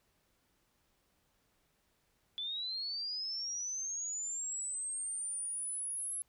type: linear sweep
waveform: sine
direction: up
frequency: 3450 to 11000 Hz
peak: -36 dBFS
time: 2.38-6.22 s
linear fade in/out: 0 ms
effects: pink hiss -75 dBFS RMS until 6.28 s